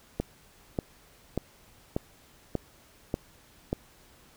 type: click train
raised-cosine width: 2 ms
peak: -14 dBFS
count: 7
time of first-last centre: 0.2-3.729 s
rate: 1.7 Hz
effects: pink hiss -58 dBFS RMS until 4.36 s